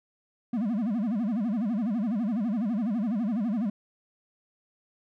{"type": "tone with vibrato", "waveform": "triangle", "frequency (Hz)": 220.3, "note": "A3", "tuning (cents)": 2, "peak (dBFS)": -23, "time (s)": [0.53, 3.7], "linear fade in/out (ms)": 5, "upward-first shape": "sine", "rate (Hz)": 12, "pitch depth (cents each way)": 220, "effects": []}